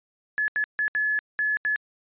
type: tone bursts at uneven times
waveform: sine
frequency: 1711 Hz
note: A6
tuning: 49 cents flat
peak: -20 dBFS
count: 6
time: 0.38-0.48 / 0.56-0.64 / 0.79-0.88 / 0.95-1.19 / 1.39-1.57 / 1.65-1.76 s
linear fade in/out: 0 ms
effects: tanh soft clip ceiling -19 dBFS + resampled to 8000 Hz